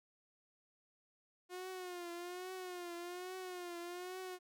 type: tone with vibrato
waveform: sawtooth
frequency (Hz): 358.4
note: F4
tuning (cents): +45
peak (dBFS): -40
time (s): 1.49-4.39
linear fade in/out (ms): 50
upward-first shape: triangle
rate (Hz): 1.2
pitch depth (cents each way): 81
effects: none